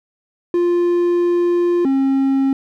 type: tone pair in turn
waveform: triangle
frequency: 349.2 / 270.1 Hz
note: F4 / C#4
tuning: 0 / -45 cents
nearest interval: major third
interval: 445 cents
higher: first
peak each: -11 dBFS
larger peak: neither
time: 0.54-1.85 / 1.85-2.53 s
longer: first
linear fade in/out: 2 ms
effects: none